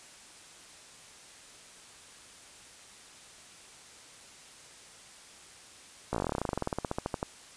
slowing click train, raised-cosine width 1 ms, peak -16 dBFS, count 27, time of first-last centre 6.13-7.229 s, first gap 16 ms, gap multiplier 1.07, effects white hiss -52 dBFS RMS until 7.56 s + resampled to 22050 Hz

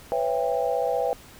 sine chord, C# half-diminished seventh, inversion third, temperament just, 498.9 / 554.4 / 665.2 / 798.3 Hz, B4 / C#5 / E5 / G5, +17 / 0 / +16 / +31 cents, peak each -26 / -29 / -28 / -28 dBFS, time 0.12-1.13 s, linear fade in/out 0 ms, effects pink hiss -48 dBFS RMS until 1.39 s

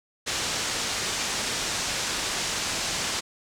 white low-pass noise, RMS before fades -29 dBFS, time 0.26-3.21 s, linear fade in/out 20 ms, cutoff 7400 Hz, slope 24 dB/octave, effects none

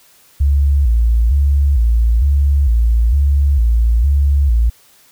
sine tone with vibrato, 63.5 Hz, B1, 49 cents sharp, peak -9 dBFS, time 0.4-4.7 s, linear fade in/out 10 ms, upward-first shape square, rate 1.1 Hz, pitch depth 180 cents each way, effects white hiss -49 dBFS RMS until 5.11 s

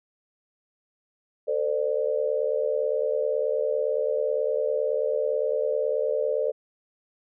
sine tone cluster, 447.4 / 517 / 595 Hz, A4 / C5 / D5, +29 / -21 / +22 cents, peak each -27 dBFS, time 1.47-6.52 s, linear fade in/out 20 ms, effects none

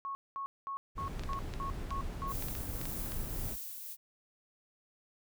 sine tone bursts, 1099 Hz, C#6, 15 cents flat, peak -36 dBFS, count 8, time 0.05-2.32 s, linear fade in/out 0 ms, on 100 ms, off 210 ms
brown noise, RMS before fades -39 dBFS, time 0.95-3.57 s, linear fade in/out 50 ms
clicks, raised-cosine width 0.2 ms, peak -26 dBFS, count 11, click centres 1.195 / 1.236 / 1.333 / 1.538 / 1.906 / 2.424 / 2.485 / 2.552 / 2.814 / 2.855 / 3.12 s
violet noise with tremolo, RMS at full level -41 dBFS, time 2.27-3.97 s, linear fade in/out 50 ms, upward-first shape triangle, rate 1.8 Hz, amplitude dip 40%
effects none

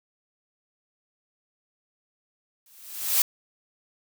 blue noise with exponential growth, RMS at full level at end -18 dBFS, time 2.66-3.22 s, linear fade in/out 2 ms, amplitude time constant 120 ms, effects none

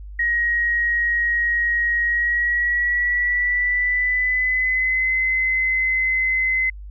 sine tone with pitch glide, 1889 to 2048 Hz, A#6 to C7, +22 to -38 cents, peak -17 dBFS, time 0.19-6.7 s, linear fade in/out 5 ms, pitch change +140 cents, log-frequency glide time 2.03-5.14 s, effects added 50 Hz sine -33 dBFS peak until 6.9 s

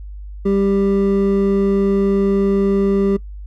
triangle tone pair together, 197.4 / 394.8 Hz, G3 / G4, +12 / +12 cents, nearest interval octave, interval 1200 cents, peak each -14 dBFS, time 0.45-3.17 s, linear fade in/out 10 ms, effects noise-tail reverb RT60 0.1 s tail -21 dB re dry + added 50 Hz sine -29 dBFS peak until 3.46 s

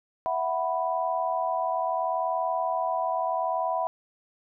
sine chord, E suspended second, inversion none, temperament equal, 659.3 / 740 / 987.8 Hz, E5 / F#5 / B5, 0 / 0 / 0 cents, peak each -29 dBFS, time 0.26-3.87 s, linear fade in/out 0 ms, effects none

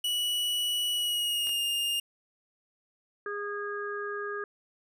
45% pulse tone with pitch glide, 2938 to 2825 Hz, F#7 to F7, -13 to +19 cents, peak -27 dBFS, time 0.04-2 s, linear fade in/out 5 ms, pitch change -68 cents, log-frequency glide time 0.92-1.61 s
clicks, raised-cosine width 0.2 ms, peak -27 dBFS, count 2, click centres 1.471 / 1.493 s
harmonic tone, 410 Hz, G#4, 22 cents flat, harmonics 1 / 3 / 4, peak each -35 / -38 / -37 dBFS, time 3.26-4.44 s, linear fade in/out 2 ms
effects none

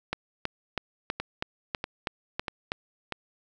two click trains, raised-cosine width 0.3 ms, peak -12 / -15 dBFS, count 9 / 4, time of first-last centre 0.13-2.719 / 1.2-3.123 s, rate 3.09 / 1.56 Hz, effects none

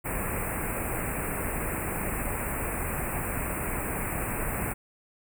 pink band-stop noise, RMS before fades -31 dBFS, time 0.04-4.74 s, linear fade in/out 20 ms, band 2600 to 7900 Hz, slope 96 dB/octave, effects none

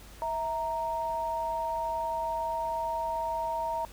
sine tone pair together, 652.1 / 930 Hz, E5 / A#5, -19 / -4 cents, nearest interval tritone, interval 615 cents, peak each -34 / -30 dBFS, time 0.22-3.85 s, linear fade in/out 0 ms, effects added 50 Hz sine -49 dBFS peak until 3.92 s + pink hiss -52 dBFS RMS until 3.92 s

